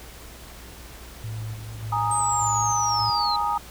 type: tone with tremolo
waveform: sine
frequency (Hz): 110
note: A2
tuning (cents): 0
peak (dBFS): -29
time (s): 1.24-3.1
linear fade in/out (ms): 0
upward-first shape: square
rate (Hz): 1.7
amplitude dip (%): 45
type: chord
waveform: sine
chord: Ab suspended second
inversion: none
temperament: equal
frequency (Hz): 830.6 / 932.3 / 1244.5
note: Ab5 / Bb5 / Eb6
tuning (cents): 0 / 0 / 0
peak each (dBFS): -26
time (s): 1.92-3.58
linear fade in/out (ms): 5
type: linear sweep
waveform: sine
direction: down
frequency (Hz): 8400 to 4014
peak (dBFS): -25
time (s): 2.11-3.36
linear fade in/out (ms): 2
effects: added 60 Hz sine -44 dBFS peak until 3.7 s + pink hiss -44 dBFS RMS until 3.7 s